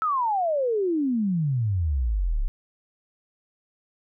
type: exponential sweep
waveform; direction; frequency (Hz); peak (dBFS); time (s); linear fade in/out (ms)
sine; down; 1325 to 31.21; -21; 0.02-2.48; 0
effects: none